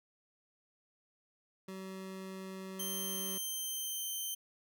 25% pulse tone, 189.9 Hz, F#3, 45 cents sharp, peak -39 dBFS, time 1.68-3.38 s, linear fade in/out 5 ms
5% pulse tone with pitch glide, 3136 to 3107 Hz, G7 to G7, 0 to -16 cents, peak -29 dBFS, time 2.79-4.35 s, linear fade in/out 10 ms, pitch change -16 cents, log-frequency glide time 3.09-4.06 s
effects none

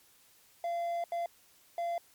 triangle tone bursts at uneven times, 686 Hz, F5, 31 cents flat, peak -29 dBFS, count 3, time 0.64-1.04 / 1.12-1.26 / 1.78-1.98 s, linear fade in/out 2 ms, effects white hiss -63 dBFS RMS until 2.14 s + MP3 96 kbps

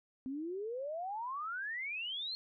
sine exponential sweep, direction up, 254.6 to 4284 Hz, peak -37 dBFS, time 0.26-2.35 s, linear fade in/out 0 ms, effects none

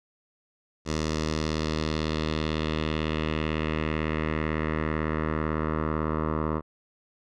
10% pulse tone with low-pass filter sweep, 78 Hz, D#2, 5 cents sharp, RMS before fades -28 dBFS, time 0.85-6.62 s, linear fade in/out 50 ms, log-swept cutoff 6100 to 1100 Hz, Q 2, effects none

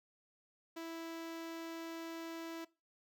sawtooth tone with notch filter, 329.6 Hz, E4, in tune, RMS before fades -45 dBFS, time 0.76-2.65 s, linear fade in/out 10 ms, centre 9600 Hz, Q 1.7, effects noise-tail reverb RT60 0.3 s tail -21 dB re dry

